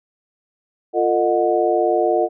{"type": "tone cluster", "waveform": "sine", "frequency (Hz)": [349.4, 449.4, 615, 731], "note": ["F4", "A4", "D#5", "F#5"], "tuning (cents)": [1, 37, -20, -21], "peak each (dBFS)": -20, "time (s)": [0.93, 2.29], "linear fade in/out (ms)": 50, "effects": []}